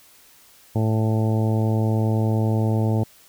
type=harmonic tone; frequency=110 Hz; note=A2; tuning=in tune; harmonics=1 / 2 / 3 / 4 / 5 / 6 / 7 / 8; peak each=-19 / -25 / -29 / -31 / -33 / -35 / -36 / -37 dBFS; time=0.75-3.04 s; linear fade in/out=10 ms; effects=white hiss -52 dBFS RMS until 3.28 s